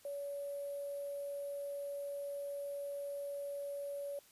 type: tone with sample-and-hold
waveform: sine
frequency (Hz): 567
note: C#5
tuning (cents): +39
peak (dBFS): -39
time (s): 0.05-4.19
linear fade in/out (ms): 2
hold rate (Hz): 11025
effects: white hiss -64 dBFS RMS until 4.31 s + resampled to 32000 Hz